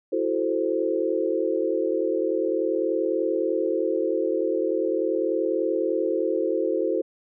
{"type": "chord", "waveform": "sine", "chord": "F# half-diminished seventh", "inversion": "third", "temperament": "equal", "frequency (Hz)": [329.6, 370, 440, 523.3], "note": ["E4", "F#4", "A4", "C5"], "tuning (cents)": [0, 0, 0, 0], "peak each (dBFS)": -27, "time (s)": [0.12, 7.02], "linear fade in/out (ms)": 10, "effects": []}